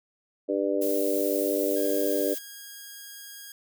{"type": "harmonic tone", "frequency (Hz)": 99, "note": "G2", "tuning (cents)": 18, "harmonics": [3, 4, 5, 6], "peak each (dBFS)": [-29, -29, -29, -29], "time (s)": [0.48, 2.35], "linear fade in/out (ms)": 20}
{"type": "noise", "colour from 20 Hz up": "violet", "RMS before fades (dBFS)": -34, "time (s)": [0.81, 2.39], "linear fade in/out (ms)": 10}
{"type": "tone", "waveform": "5% pulse", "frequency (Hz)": 1635, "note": "G#6", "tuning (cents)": -28, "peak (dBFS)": -30, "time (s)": [1.76, 3.52], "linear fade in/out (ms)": 2}
{"effects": []}